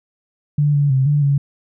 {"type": "tone with pitch steps", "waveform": "sine", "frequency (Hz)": [146.8, 143.7, 132.5, 146.5, 140.8], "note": ["D3", "D3", "C3", "D3", "C#3"], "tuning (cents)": [0, -37, 22, -4, 27], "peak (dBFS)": -12, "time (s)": [0.58, 1.38], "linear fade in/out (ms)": 5, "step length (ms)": 160, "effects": []}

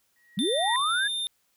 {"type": "tone with exponential growth", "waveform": "sine", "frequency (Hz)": 1900, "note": "A#6", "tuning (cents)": 33, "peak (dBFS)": -25, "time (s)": [0.16, 0.76], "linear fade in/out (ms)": 1, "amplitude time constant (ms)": 130}
{"type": "linear sweep", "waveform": "sine", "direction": "up", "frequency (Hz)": [164.81, 1706], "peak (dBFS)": -24, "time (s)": [0.37, 1.08], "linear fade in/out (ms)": 10}
{"type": "tone with pitch glide", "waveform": "square", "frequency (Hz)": [3573, 3612], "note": ["A7", "A7"], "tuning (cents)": [26, 45], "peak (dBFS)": -28, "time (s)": [0.39, 1.27], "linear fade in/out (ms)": 0, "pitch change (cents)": 19, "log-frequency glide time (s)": [0.51, 1.14]}
{"effects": ["white hiss -70 dBFS RMS until 1.56 s"]}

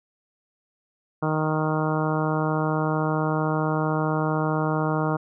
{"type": "harmonic tone", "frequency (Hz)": 155.56, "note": "D#3", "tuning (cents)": 0, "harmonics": [1, 2, 3, 4, 5, 6, 7, 8, 9], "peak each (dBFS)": [-25, -28, -30, -31, -32, -33, -33, -34, -35], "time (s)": [1.22, 5.17], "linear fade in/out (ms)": 10, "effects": []}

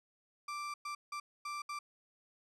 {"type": "tone bursts at uneven times", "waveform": "35% pulse", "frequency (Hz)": 1174.7, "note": "D6", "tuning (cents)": 0, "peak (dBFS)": -37, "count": 5, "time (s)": [[0.48, 0.74], [0.85, 0.95], [1.12, 1.2], [1.45, 1.62], [1.69, 1.79]], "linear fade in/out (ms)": 5, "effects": ["low-pass 8000 Hz 12 dB/octave"]}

